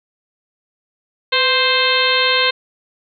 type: harmonic tone with a mistuned harmonic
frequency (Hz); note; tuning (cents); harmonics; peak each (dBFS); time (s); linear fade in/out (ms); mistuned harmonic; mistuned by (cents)
523.3; C5; 0; 1 / 2 / 3 / 4 / 5 / 6 / 7 / 8; -21 / -21 / -21 / -21 / -21 / -21 / -21 / -21; 1.32-2.51; 10; 1; -65
effects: none